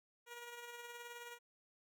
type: tone with tremolo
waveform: 10% pulse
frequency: 477.1 Hz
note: A#4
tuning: 40 cents sharp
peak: -39 dBFS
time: 0.26-1.39 s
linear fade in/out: 50 ms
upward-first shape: sine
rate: 19 Hz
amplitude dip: 40%
effects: none